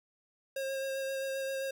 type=tone with vibrato; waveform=square; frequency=538 Hz; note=C5; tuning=48 cents sharp; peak=-34 dBFS; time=0.56-1.71 s; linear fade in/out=5 ms; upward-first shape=sine; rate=7.6 Hz; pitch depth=14 cents each way; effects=none